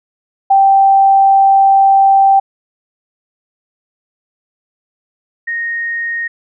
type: tone pair in turn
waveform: sine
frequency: 782 / 1859.9 Hz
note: G5 / A#6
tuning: -4 / -4 cents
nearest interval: octave + minor third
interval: 1500 cents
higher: second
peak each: -5 / -16 dBFS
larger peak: first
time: 0.5-2.4 / 5.47-6.28 s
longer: first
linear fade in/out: 10 ms
effects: none